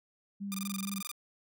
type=tone with vibrato; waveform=sine; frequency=197.1 Hz; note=G3; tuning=10 cents sharp; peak=-35 dBFS; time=0.4-1.02 s; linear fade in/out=20 ms; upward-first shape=sine; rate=4.5 Hz; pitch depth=29 cents each way
type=tone bursts; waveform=5% pulse; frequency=1206 Hz; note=D6; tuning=46 cents sharp; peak=-25 dBFS; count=14; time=0.52-1.115 s; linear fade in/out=0 ms; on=23 ms; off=21 ms
effects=none